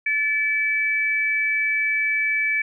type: tone pair together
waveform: sine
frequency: 1744.1 / 2300 Hz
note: A6 / D7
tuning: -16 / -37 cents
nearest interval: perfect fourth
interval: 479 cents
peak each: -25 / -20 dBFS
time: 0.06-2.62 s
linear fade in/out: 5 ms
effects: none